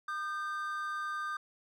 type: tone pair together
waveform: triangle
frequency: 1212.3 / 1561 Hz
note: D#6 / G6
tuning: -45 / -8 cents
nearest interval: major third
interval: 437 cents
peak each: -34 / -37 dBFS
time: 0.08-1.37 s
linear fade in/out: 5 ms
effects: none